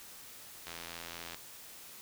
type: click train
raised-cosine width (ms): 0.2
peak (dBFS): -25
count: 58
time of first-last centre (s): 0.67-1.345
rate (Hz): 84.4
effects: white hiss -51 dBFS RMS until 2.01 s